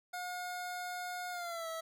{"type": "tone with pitch glide", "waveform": "25% pulse", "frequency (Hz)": [719, 651.8], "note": ["F#5", "E5"], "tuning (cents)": [-50, -20], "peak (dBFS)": -35, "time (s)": [0.13, 1.81], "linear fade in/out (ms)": 10, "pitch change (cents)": -170, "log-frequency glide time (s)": [1.31, 1.68], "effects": []}